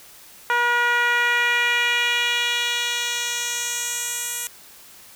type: tone with band-pass filter sweep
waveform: 10% pulse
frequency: 480 Hz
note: B4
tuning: 49 cents flat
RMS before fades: -22 dBFS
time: 0.5-4.47 s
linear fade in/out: 0 ms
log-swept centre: 1200 to 9700 Hz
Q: 1.5
effects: white hiss -46 dBFS RMS until 5.15 s